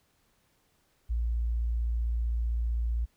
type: tone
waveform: sine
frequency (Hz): 57.8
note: A#1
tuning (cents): -14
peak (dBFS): -26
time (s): 1.09-3.06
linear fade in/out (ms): 20
effects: pink hiss -70 dBFS RMS until 3.16 s